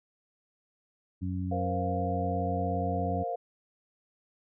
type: harmonic tone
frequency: 91.9 Hz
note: F#2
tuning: 11 cents flat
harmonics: 1 / 2 / 3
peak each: -32 / -35 / -37 dBFS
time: 1.21-3.24 s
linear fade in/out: 20 ms
type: chord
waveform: sine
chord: Bb suspended second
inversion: none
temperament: equal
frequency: 466.2 / 523.3 / 698.5 Hz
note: Bb4 / C5 / F5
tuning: 0 / 0 / 0 cents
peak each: -37 / -37 / -32 dBFS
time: 1.51-3.36 s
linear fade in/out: 10 ms
effects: none